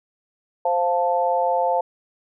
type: chord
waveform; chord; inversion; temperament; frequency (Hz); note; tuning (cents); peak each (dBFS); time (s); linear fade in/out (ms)
sine; F major; second; equal; 523.3 / 698.5 / 880; C5 / F5 / A5; 0 / 0 / 0; -22; 0.65-1.81; 5
effects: none